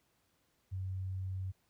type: tone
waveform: sine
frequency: 94.2 Hz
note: F#2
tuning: 32 cents sharp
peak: -35 dBFS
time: 0.71-1.52 s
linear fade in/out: 20 ms
effects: pink hiss -75 dBFS RMS until 1.69 s + high-pass 60 Hz 12 dB/octave

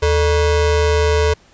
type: ring-modulated tone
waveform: square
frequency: 258.8 Hz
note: C4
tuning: 19 cents flat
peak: -10 dBFS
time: 0.02-1.34 s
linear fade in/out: 10 ms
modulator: 181 Hz
effects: pink hiss -51 dBFS RMS until 1.53 s + resampled to 16000 Hz

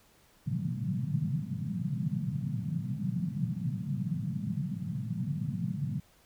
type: band-pass noise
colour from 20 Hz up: pink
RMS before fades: -33 dBFS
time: 0.46-6 s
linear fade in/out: 5 ms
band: 120 to 200 Hz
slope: 48 dB/octave
effects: pink hiss -63 dBFS RMS until 6.25 s

